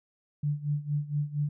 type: tone with tremolo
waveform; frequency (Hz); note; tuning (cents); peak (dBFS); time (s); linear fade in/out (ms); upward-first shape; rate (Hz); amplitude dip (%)
sine; 146.83; D3; 0; -24; 0.43-1.49; 5; sine; 4.3; 85
effects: none